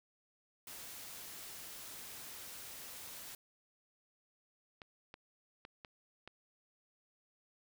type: noise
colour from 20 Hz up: white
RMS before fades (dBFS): -49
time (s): 0.67-3.35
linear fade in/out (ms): 2
type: clicks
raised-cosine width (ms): 0.3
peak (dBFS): -33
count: 5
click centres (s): 4.818 / 5.141 / 5.651 / 5.848 / 6.276
effects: none